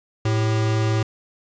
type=tone pair together; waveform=square; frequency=110.14 / 394.3 Hz; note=A2 / G4; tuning=+2 / +10 cents; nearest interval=octave + minor seventh; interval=2208 cents; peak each=-19 / -30 dBFS; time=0.25-1.03 s; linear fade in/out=5 ms; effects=resampled to 16000 Hz + 9-bit